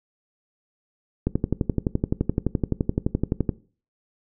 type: click train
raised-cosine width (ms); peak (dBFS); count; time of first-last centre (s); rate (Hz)
3; -8; 27; 1.27-3.492; 11.7
effects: noise-tail reverb RT60 0.4 s tail -19 dB re dry